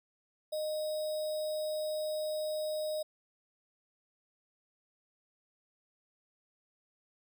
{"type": "tone with sample-and-hold", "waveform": "sine", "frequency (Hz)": 616, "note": "D#5", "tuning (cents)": -17, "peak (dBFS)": -32, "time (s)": [0.52, 3.03], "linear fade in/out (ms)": 10, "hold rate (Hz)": 4410, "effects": []}